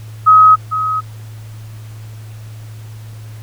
sine tone with echo, 1269 Hz, D#6, 34 cents sharp, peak -3 dBFS, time 0.26-0.56 s, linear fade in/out 20 ms, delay 450 ms, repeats 1, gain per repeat -11 dB, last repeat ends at 1.01 s, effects added 109 Hz sine -29 dBFS peak until 3.42 s + pink hiss -44 dBFS RMS until 3.42 s

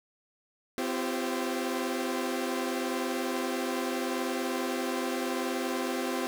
sawtooth tone cluster, 256.6 / 341.3 / 390.8 / 534 Hz, C4 / F4 / G4 / C5, -34 / -40 / -5 / +35 cents, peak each -29 / -31 / -32 / -35 dBFS, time 0.78-6.27 s, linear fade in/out 0 ms, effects none

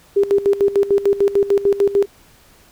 sine tone with tremolo, 400 Hz, G4, 35 cents sharp, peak -10 dBFS, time 0.16-2.06 s, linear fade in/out 10 ms, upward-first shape square, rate 6.7 Hz, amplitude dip 80%, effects pink hiss -50 dBFS RMS until 2.71 s

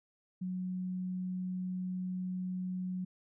sine tone, 183.6 Hz, F#3, 13 cents flat, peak -34 dBFS, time 0.41-3.05 s, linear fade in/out 10 ms, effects none

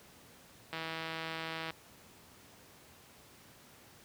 click train, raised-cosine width 0.3 ms, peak -23 dBFS, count 159, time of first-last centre 0.73-1.705 s, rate 162 Hz, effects pink hiss -58 dBFS RMS until 4.04 s + high-pass 80 Hz 12 dB/octave

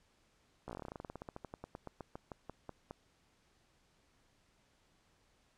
slowing click train, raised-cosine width 1 ms, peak -30 dBFS, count 30, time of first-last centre 0.68-2.909 s, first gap 15 ms, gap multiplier 1.1, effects pink hiss -72 dBFS RMS until 5.57 s + low-pass 8000 Hz 12 dB/octave

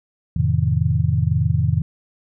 sine chord, F dominant seventh, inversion none, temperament just, 87.31 / 109.13 / 130.96 / 157.15 Hz, F2 / A2 / C3 / Eb3, 0 / -14 / +2 / +18 cents, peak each -21 dBFS, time 0.36-1.82 s, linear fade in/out 5 ms, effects none

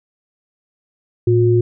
sine tone pair together, 113.22 / 357.9 Hz, A2 / F4, +50 / +42 cents, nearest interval octave + minor sixth, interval 1992 cents, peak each -13 dBFS, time 1.27-1.61 s, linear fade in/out 5 ms, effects none

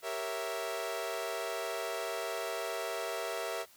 sawtooth chord, G diminished seventh, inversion none, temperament equal, 392 / 466.2 / 554.4 / 659.3 Hz, G4 / Bb4 / Db5 / Fb5, 0 / 0 / 0 / 0 cents, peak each -39 / -36 / -39 / -34 dBFS, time 0.02-3.66 s, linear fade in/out 50 ms, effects white hiss -60 dBFS RMS until 3.76 s

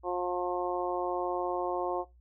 harmonic tone, 178.6 Hz, F3, 39 cents sharp, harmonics 2 / 3 / 4 / 5 / 6, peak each -33 / -35 / -36 / -37 / -38 dBFS, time 0.03-2.05 s, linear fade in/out 50 ms, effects noise-tail reverb RT60 0.2 s tail -17 dB re dry + added 60 Hz sine -56 dBFS peak until 2.2 s

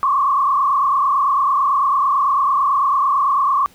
sine tone with frequency modulation, 1108.7 Hz, C#6, in tune, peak -13 dBFS, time 0.03-3.66 s, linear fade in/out 0 ms, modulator 29 Hz, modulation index 2.1, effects pink hiss -50 dBFS RMS until 3.74 s

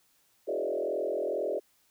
sine tone with frequency modulation, 493.9 Hz, B4, in tune, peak -28 dBFS, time 0.47-1.6 s, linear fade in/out 20 ms, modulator 42.2 Hz, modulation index 3.2, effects white hiss -68 dBFS RMS until 1.9 s

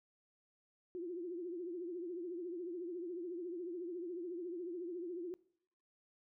sine tone with vibrato, 349.2 Hz, F4, in tune, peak -40 dBFS, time 0.95-5.34 s, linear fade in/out 0 ms, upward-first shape triangle, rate 14 Hz, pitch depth 120 cents each way, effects noise-tail reverb RT60 0.7 s tail -23 dB re dry

